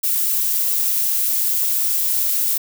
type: noise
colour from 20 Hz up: violet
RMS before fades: -19 dBFS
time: 0.03-2.58 s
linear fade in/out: 10 ms
effects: none